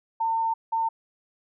sine tone bursts at uneven times, 904 Hz, A5, 47 cents sharp, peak -22 dBFS, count 2, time 0.2-0.54 / 0.72-0.89 s, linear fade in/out 10 ms, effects none

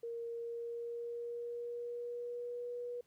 sine tone with pitch glide, 466.2 to 484.6 Hz, A#4 to B4, 0 to -33 cents, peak -39 dBFS, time 0.03-3.01 s, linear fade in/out 5 ms, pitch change +67 cents, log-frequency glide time 0.32-2.69 s, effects pink hiss -75 dBFS RMS until 3.06 s + high-pass 60 Hz 12 dB/octave

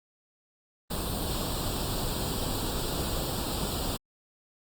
pink noise with comb filter, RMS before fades -31 dBFS, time 0.9-3.97 s, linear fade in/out 10 ms, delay 0.24 ms, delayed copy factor +0.8, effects Opus 32 kbps

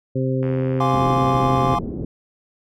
harmonic tone, 130.81 Hz, C3, in tune, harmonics 1 / 2 / 3 / 4, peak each -21 / -24 / -26 / -27 dBFS, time 0.15-1.75 s, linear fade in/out 10 ms
click train, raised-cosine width 0.5 ms, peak -21 dBFS, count 111, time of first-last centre 0.43-1.751 s, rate 83.3 Hz
triangle chord, D half-diminished seventh, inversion first, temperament equal with one note detuned, 698.5 / 830.6 / 1046.5 / 1167.9 Hz, F5 / Ab5 / C6 / D6, 0 / 0 / 0 / -10 cents, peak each -22 dBFS, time 0.8-1.79 s, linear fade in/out 5 ms
white low-pass noise, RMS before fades -28 dBFS, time 0.93-2.05 s, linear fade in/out 5 ms, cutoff 350 Hz, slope 24 dB/octave
effects none

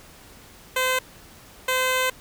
10% pulse tone bursts at uneven times, 514 Hz, C5, 31 cents flat, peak -12 dBFS, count 2, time 0.76-0.99 / 1.68-2.1 s, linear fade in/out 5 ms, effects pink hiss -48 dBFS RMS until 2.2 s

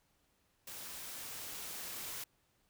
white noise with level ramp, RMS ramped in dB -47 to -43 dBFS, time 0.67-2.24 s, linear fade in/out 5 ms, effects pink hiss -75 dBFS RMS until 2.69 s

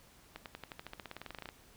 accelerating click train, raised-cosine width 0.3 ms, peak -27 dBFS, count 20, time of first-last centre 0.36-1.489 s, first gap 98 ms, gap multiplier 0.94, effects pink hiss -61 dBFS RMS until 1.76 s

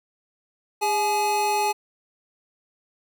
square tone pair together, 407.6 / 845.9 Hz, G#4 / G#5, -32 / +32 cents, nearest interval octave + minor second, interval 1264 cents, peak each -28 / -22 dBFS, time 0.81-1.73 s, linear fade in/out 20 ms, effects none

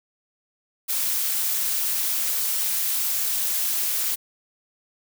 blue noise with amplitude modulation, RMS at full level -22 dBFS, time 0.88-4.16 s, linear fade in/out 20 ms, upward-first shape sine, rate 218 Hz, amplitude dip 50%, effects none

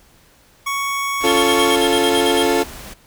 25% pulse tone, 1113 Hz, C#6, 7 cents sharp, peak -16 dBFS, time 0.66-1.76 s, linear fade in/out 10 ms
pink noise, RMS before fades -35 dBFS, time 1.2-2.94 s, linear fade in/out 10 ms
30% pulse chord, Db augmented, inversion none, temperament equal, 277.2 / 349.2 / 440 Hz, Db4 / F4 / A4, 0 / 0 / 0 cents, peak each -18 / -16 / -15 dBFS, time 1.23-2.64 s, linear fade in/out 20 ms
square tone with tremolo, 3225 Hz, G7, 48 cents sharp, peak -20 dBFS, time 1.26-2.48 s, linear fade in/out 20 ms, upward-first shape square, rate 9 Hz, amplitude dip 80%
effects pink hiss -52 dBFS RMS until 3.06 s

